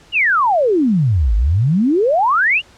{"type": "exponential two-way sweep", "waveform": "sine", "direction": "down then up", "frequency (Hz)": [2986, 49.27, 2986], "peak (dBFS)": -11, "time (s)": [0.12, 2.62], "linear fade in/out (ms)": 50, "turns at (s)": 1.35, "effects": ["pink hiss -47 dBFS RMS until 2.77 s", "low-pass 7000 Hz 12 dB/octave"]}